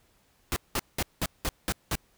pink noise bursts, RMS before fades -28 dBFS, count 7, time 0.52-1.954 s, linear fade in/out 0 ms, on 42 ms, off 190 ms, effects pink hiss -66 dBFS RMS until 2.17 s

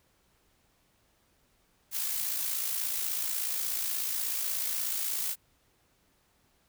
blue noise with amplitude modulation, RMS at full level -30 dBFS, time 1.91-5.36 s, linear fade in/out 50 ms, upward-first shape sine, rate 56.5 Hz, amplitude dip 45%, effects pink hiss -69 dBFS RMS until 6.68 s

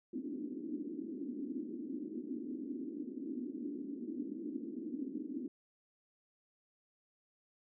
white band-pass noise, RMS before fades -42 dBFS, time 0.13-5.48 s, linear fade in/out 5 ms, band 240 to 320 Hz, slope 48 dB/octave, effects none

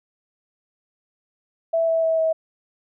sine tone with pitch steps, 659.3 / 654 / 648.7 / 643.5 Hz, E5 / E5 / E5 / E5, 0 / -14 / -28 / -42 cents, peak -17 dBFS, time 1.73-2.33 s, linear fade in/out 10 ms, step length 150 ms, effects none

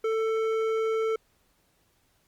sine tone with hard clipping, 443.9 Hz, A4, 15 cents sharp, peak -26 dBFS, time 0.04-1.16 s, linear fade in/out 5 ms, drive 10 dB, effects pink hiss -68 dBFS RMS until 2.27 s + Opus 48 kbps

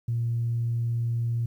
sine tone, 117.2 Hz, A#2, 10 cents sharp, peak -23 dBFS, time 0.08-1.46 s, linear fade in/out 5 ms, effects tanh soft clip ceiling -19 dBFS + 10-bit

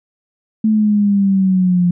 sine exponential sweep, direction down, 219.7 to 174.6 Hz, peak -10 dBFS, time 0.64-1.91 s, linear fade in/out 5 ms, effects none

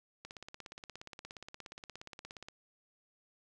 click train, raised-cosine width 0.2 ms, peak -29 dBFS, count 39, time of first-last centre 0.25-2.485 s, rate 17 Hz, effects none

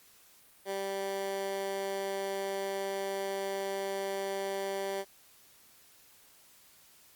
15% pulse tone with high-pass filter, 195.5 Hz, G3, 4 cents flat, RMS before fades -35 dBFS, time 0.65-5.05 s, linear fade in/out 50 ms, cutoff 420 Hz, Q 1.5, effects white hiss -60 dBFS RMS until 7.15 s + Opus 48 kbps

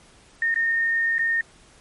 sine tone with dropouts, 1833 Hz, A#6, 30 cents flat, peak -19 dBFS, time 0.42-1.41 s, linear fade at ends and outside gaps 2 ms, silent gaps 0.543-0.559 / 1.183-1.192 s, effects pink hiss -53 dBFS RMS until 1.8 s + MP3 48 kbps

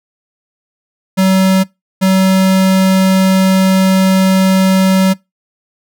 square tone pair in turn, 189.6 / 189.6 Hz, F#3 / F#3, +43 / +43 cents, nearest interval unison, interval 0 cents, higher neither, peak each -8 dBFS, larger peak neither, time 1.17-1.64 / 2.01-5.14 s, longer second, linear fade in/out 20 ms, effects noise-tail reverb RT60 0.2 s tail -23 dB re dry

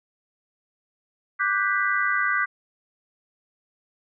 sine chord, G major seventh, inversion second, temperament equal with one note detuned, 1174.7 / 1480 / 1580.7 / 1975.5 Hz, D6 / F#6 / G6 / B6, 0 / 0 / +14 / 0 cents, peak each -26 dBFS, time 1.39-2.46 s, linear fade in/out 20 ms, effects none

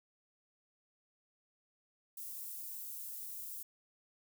white high-pass noise, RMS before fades -45 dBFS, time 2.17-3.63 s, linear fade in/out 5 ms, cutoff 12000 Hz, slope 12 dB/octave, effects none

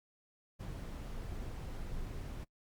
brown noise, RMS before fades -42 dBFS, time 0.59-2.45 s, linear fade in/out 20 ms, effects noise-tail reverb RT60 0.1 s tail -25 dB re dry + Opus 48 kbps

